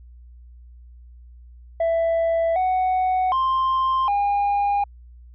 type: tone with pitch steps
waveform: sine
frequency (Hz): 663 / 743 / 1051 / 810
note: E5 / F#5 / C6 / G#5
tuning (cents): +10 / +7 / +7 / -43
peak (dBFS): -15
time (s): 1.8-4.84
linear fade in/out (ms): 5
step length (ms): 760
effects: tanh soft clip ceiling -17 dBFS + added 60 Hz sine -42 dBFS peak until 5.34 s